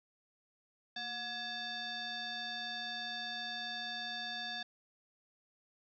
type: tone with frequency modulation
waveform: sine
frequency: 2637 Hz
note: E7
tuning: in tune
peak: -38 dBFS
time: 0.96-4.63 s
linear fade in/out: 5 ms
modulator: 955 Hz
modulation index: 2.1
effects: none